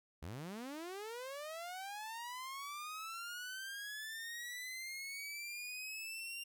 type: linear sweep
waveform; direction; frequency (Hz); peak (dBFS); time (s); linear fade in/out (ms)
sawtooth; up; 67.8 to 2794; -40; 0.22-6.44; 10
effects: none